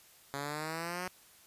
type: exponential sweep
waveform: 5% pulse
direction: up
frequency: 138.59 to 185 Hz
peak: -25 dBFS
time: 0.34-1.08 s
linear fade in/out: 0 ms
effects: white hiss -60 dBFS RMS until 1.46 s + resampled to 32000 Hz